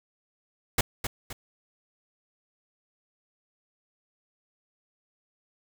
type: noise with echo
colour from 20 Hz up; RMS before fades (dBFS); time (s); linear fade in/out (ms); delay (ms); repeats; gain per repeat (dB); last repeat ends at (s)
pink; -22; 0.78-0.81; 5; 260; 2; -8; 1.33
effects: none